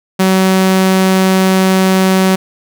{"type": "tone", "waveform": "sawtooth", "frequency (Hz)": 188.8, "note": "F#3", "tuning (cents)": 35, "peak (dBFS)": -4, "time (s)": [0.19, 2.36], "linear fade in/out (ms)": 10, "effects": []}